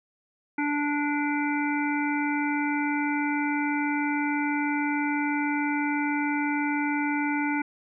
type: harmonic tone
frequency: 292.3 Hz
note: D4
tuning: 8 cents flat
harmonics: 1 / 3 / 5 / 7 / 8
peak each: -26 / -31 / -33 / -34 / -35 dBFS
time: 0.58-7.62 s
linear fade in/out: 5 ms
effects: none